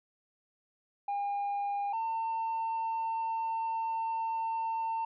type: tone pair in turn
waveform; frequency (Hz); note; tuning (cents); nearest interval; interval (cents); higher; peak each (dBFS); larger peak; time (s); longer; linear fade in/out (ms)
sine; 808 / 902.2; G#5 / A5; -48 / +43; major second; 191; second; -28; neither; 1.08-1.93 / 1.93-5.05; second; 5
effects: tanh soft clip ceiling -29 dBFS